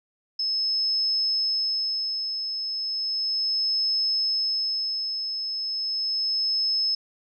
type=tone with tremolo; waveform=sine; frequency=5200 Hz; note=E8; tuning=24 cents flat; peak=-21 dBFS; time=0.39-6.95 s; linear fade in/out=5 ms; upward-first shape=sine; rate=0.35 Hz; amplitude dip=50%; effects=none